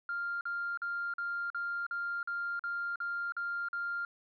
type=tone bursts; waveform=sine; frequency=1396.9 Hz; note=F6; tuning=in tune; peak=-32 dBFS; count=11; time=0.09-4.05 s; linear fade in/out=2 ms; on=320 ms; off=44 ms; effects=tanh soft clip ceiling -28 dBFS